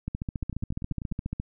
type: two click trains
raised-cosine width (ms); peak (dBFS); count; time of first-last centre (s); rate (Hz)
5; -23 / -18; 8 / 20; 0.43-1.116 / 0.08-1.399; 10.2 / 14.4
effects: none